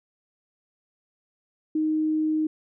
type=tone; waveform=sine; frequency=311.1 Hz; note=D#4; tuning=in tune; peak=-21 dBFS; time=1.75-2.47 s; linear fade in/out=5 ms; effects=none